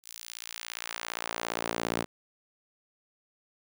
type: tone with high-pass filter sweep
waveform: sawtooth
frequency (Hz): 57.4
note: A#1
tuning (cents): -26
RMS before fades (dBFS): -36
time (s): 0.03-2.06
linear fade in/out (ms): 50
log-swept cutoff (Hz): 6200 to 230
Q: 0.71
effects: none